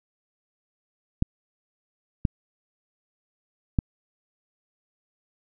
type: clicks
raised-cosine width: 5 ms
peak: -8 dBFS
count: 3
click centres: 1.224 / 2.252 / 3.788 s
effects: none